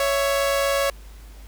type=tone pair together; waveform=sawtooth; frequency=556.3 / 664 Hz; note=C#5 / E5; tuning=+6 / +12 cents; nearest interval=minor third; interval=306 cents; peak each=-16 / -24 dBFS; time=0-0.9 s; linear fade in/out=2 ms; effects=added 51 Hz sine -39 dBFS peak until 1.47 s + pink hiss -51 dBFS RMS until 1.47 s